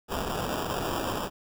white noise with sample-and-hold, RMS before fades -31 dBFS, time 0.08-1.3 s, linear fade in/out 50 ms, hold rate 2100 Hz, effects none

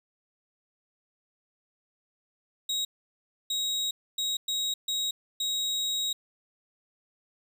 35% pulse tone bursts at uneven times, 3800 Hz, A#7, 33 cents sharp, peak -25 dBFS, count 6, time 2.69-2.85 / 3.5-3.91 / 4.18-4.37 / 4.48-4.74 / 4.88-5.11 / 5.4-6.13 s, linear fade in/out 5 ms, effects none

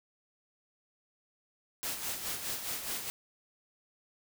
white noise with tremolo, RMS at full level -35 dBFS, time 1.83-3.1 s, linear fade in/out 0 ms, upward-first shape sine, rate 4.8 Hz, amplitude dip 55%, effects none

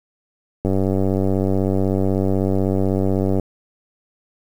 click train, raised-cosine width 2 ms, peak -7 dBFS, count 265, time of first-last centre 0.65-3.397 s, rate 96.1 Hz, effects 7-bit

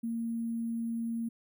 sine tone with sample-and-hold, 230.2 Hz, A#3, 22 cents flat, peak -31 dBFS, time 0.03-1.29 s, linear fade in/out 10 ms, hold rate 11025 Hz, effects none

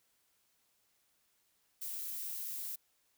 violet noise, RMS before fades -41 dBFS, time 1.81-2.76 s, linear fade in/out 10 ms, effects white hiss -75 dBFS RMS until 3.17 s

